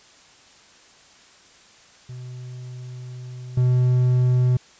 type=tone with level steps; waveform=triangle; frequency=125.4 Hz; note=B2; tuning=27 cents sharp; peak=-31 / -13 dBFS; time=2.09-4.57 s; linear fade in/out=5 ms; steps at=3.57 s; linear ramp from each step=5 ms; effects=white hiss -51 dBFS RMS until 4.79 s + resampled to 16000 Hz